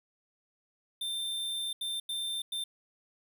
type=tone bursts at uneven times; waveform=square; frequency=3583 Hz; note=A7; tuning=31 cents sharp; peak=-33 dBFS; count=4; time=1.01-1.73 / 1.81-2 / 2.09-2.42 / 2.52-2.64 s; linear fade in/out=5 ms; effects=none